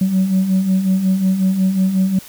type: beating tone pair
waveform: sine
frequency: 185 / 190.5 Hz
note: F#3 / G3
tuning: 0 / -49 cents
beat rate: 5.5 Hz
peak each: -19 / -12 dBFS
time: 0.01-2.19 s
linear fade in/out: 5 ms
effects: tanh soft clip ceiling -9 dBFS + white hiss -39 dBFS RMS until 2.28 s